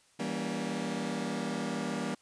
sawtooth chord, E diminished seventh, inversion none, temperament just, 164.81 / 197.78 / 237.3 / 284.8 Hz, E3 / G3 / Bb3 / Db4, 0 / +16 / +31 / +47 cents, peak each -36 / -33 / -32 / -36 dBFS, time 0.19-2.15 s, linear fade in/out 10 ms, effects white hiss -65 dBFS RMS until 2.21 s + resampled to 22050 Hz

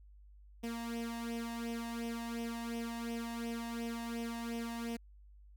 sawtooth tone with flanger, 232.6 Hz, A#3, 4 cents flat, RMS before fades -40 dBFS, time 0.63-4.97 s, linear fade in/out 10 ms, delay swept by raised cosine 0.34 to 1.12 ms, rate 2.8 Hz, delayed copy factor +0.7, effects added 50 Hz sine -55 dBFS peak until 5.56 s

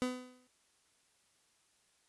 30% pulse tone with exponential decay, 251.6 Hz, B3, 32 cents sharp, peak -27 dBFS, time 0.02-0.47 s, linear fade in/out 0 ms, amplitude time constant 97 ms, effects white hiss -72 dBFS RMS until 2.08 s + resampled to 24000 Hz

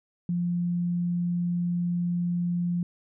sine tone, 174.61 Hz, F3, in tune, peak -24 dBFS, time 0.29-2.83 s, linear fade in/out 2 ms, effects none

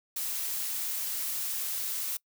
blue noise, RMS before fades -33 dBFS, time 0.16-2.17 s, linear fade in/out 5 ms, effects noise-tail reverb RT60 0.1 s tail -24 dB re dry

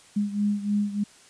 sine beating tone pair, 204.8 / 208.1 Hz, G#3 / G#3, -24 / +4 cents, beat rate 3.3 Hz, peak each -24 / -28 dBFS, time 0.16-1.04 s, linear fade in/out 10 ms, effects white hiss -53 dBFS RMS until 1.29 s + resampled to 22050 Hz

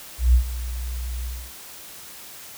sine tone with ADSR envelope, 61 Hz, B1, 21 cents flat, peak -10 dBFS, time 0.18-1.53 s, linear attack 160 ms, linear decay 92 ms, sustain -16 dB, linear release 270 ms, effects white hiss -41 dBFS RMS until 2.57 s

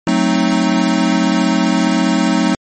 square chord, F# diminished seventh, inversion none, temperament equal, 185 / 220 / 261.6 / 311.1 Hz, F#3 / A3 / C4 / Eb4, 0 / 0 / 0 / 0 cents, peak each -18 dBFS, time 0.07-2.55 s, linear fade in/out 2 ms, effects MP3 32 kbps

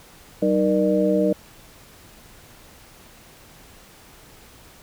sine tone cluster, 191.3 / 308.8 / 473 / 599 Hz, G3 / D#4 / A#4 / D5, -42 / -13 / +25 / +34 cents, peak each -22 dBFS, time 0.42-1.33 s, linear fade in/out 5 ms, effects pink hiss -48 dBFS RMS until 4.82 s

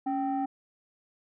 sine tone pair together, 277.2 / 778.8 Hz, C#4 / G5, 0 / -12 cents, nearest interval octave + tritone, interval 1788 cents, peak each -28 / -28 dBFS, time 0.06-0.46 s, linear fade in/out 10 ms, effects tanh soft clip ceiling -23 dBFS

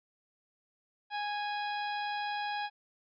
harmonic tone with a mistuned harmonic, 828 Hz, G#5, 5 cents flat, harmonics 1 / 2 / 3 / 4 / 5 / 6, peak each -34 / -40 / -44 / -46 / -48 / -50 dBFS, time 1.1-2.7 s, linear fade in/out 50 ms, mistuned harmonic 5, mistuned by -43 cents, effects none

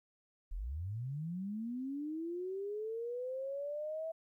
sine linear sweep, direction up, 33.74 to 655 Hz, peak -37 dBFS, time 0.51-4.12 s, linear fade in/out 10 ms, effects 13-bit

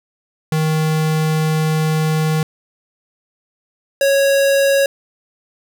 square tone pair in turn, 156.7 / 552.5 Hz, D#3 / C#5, +13 / -6 cents, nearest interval octave + minor seventh, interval 2181 cents, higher second, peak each -15 / -12 dBFS, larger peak second, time 0.52-2.43 / 4.01-4.86 s, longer first, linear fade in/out 2 ms, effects none

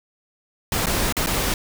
pink noise with dropouts, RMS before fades -22 dBFS, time 0.72-1.54 s, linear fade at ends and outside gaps 2 ms, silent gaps 0.859-0.868 / 1.125-1.167 / 1.262-1.27 s, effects none

